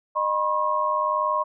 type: tone cluster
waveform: sine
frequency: 612 / 976 / 1077 Hz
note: D#5 / B5 / C6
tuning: -29 / -21 / +50 cents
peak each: -27 / -26 / -23 dBFS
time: 0.15-1.44 s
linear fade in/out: 20 ms
effects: none